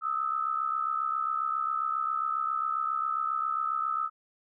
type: tone pair together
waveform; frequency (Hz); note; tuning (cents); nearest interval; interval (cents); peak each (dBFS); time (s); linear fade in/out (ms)
sine; 1244.5 / 1311.9; D#6 / E6; 0 / -9; minor second; 91; -31 / -29; 0.01-4.1; 50
effects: none